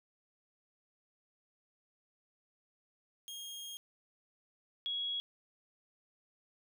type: tone pair in turn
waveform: sawtooth / sine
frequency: 3247 / 3327 Hz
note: G#7 / G#7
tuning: -40 / +2 cents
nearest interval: unison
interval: 42 cents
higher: second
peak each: -40 / -34 dBFS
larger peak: second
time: 3.28-3.77 / 4.86-5.2 s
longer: first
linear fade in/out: 0 ms
effects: none